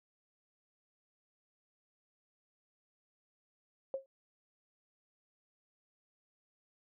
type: tone with exponential decay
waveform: sine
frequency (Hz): 538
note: C5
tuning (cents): +48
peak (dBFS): -30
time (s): 3.94-4.06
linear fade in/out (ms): 1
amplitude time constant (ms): 26
effects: none